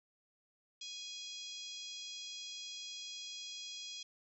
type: harmonic tone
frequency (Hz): 828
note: G#5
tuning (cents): -5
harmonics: 3 / 4 / 5 / 6 / 7 / 8 / 9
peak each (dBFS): -55 / -47 / -53 / -51 / -53 / -55 / -61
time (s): 0.81-4.03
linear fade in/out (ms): 5
effects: none